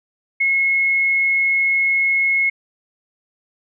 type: tone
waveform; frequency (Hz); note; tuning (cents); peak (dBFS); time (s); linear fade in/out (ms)
sine; 2173; C#7; -35; -14; 0.4-2.5; 10
effects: none